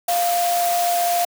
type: tone in noise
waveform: sine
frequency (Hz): 698.5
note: F5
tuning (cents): 0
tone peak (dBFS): -17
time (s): 0.08-1.25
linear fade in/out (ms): 5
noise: white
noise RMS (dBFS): -26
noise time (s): 0.08-1.25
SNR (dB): +6
effects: high-pass 400 Hz 12 dB/octave